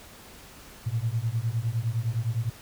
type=beating tone pair; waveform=sine; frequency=110 / 119.8 Hz; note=A2 / A#2; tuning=0 / +48 cents; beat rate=9.8 Hz; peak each=-28 dBFS; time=0.86-2.5 s; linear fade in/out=10 ms; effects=pink hiss -48 dBFS RMS until 2.61 s